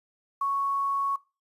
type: tone with quantisation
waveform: sine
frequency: 1108.7 Hz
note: C#6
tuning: in tune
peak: -24 dBFS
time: 0.41-1.16 s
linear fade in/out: 5 ms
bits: 9
effects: noise-tail reverb RT60 0.3 s tail -21 dB re dry + resampled to 32000 Hz